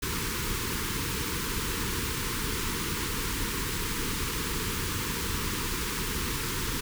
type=band-stop noise; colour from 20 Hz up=pink; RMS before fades=-31 dBFS; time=0.02-6.81 s; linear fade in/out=10 ms; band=490 to 900 Hz; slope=96 dB/octave; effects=none